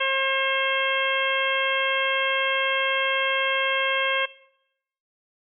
harmonic tone, 536 Hz, C5, 42 cents sharp, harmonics 1 / 2 / 3 / 4 / 5 / 6, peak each -28 / -28 / -28 / -28 / -28 / -28 dBFS, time 0-4.26 s, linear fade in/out 10 ms, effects noise-tail reverb RT60 0.8 s tail -20 dB re dry

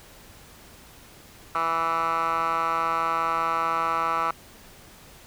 10% pulse tone with band-pass filter, 164.81 Hz, E3, in tune, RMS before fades -25 dBFS, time 1.55-4.31 s, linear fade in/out 2 ms, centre 1300 Hz, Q 6.2, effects pink hiss -49 dBFS RMS until 5.26 s

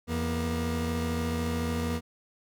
30% pulse tone pair together, 83.98 / 238.3 Hz, E2 / A#3, +33 / +38 cents, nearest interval octave + tritone, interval 1805 cents, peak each -28 dBFS, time 0.07-2.01 s, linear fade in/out 50 ms, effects none

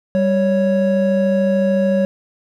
triangle tone pair together, 195.87 / 554 Hz, G3 / C#5, -1 / -1 cents, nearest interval octave + tritone, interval 1800 cents, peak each -14 dBFS, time 0.15-2.05 s, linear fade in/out 0 ms, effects none

